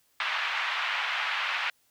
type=band-pass noise; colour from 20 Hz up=white; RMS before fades=-30 dBFS; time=0.2-1.7 s; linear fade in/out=2 ms; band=890 to 2900 Hz; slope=24 dB/octave; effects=white hiss -68 dBFS RMS until 1.9 s